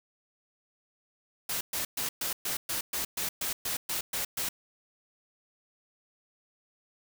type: noise bursts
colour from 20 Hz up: white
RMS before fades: -32 dBFS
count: 13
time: 1.49-4.49 s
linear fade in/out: 5 ms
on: 120 ms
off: 120 ms
effects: none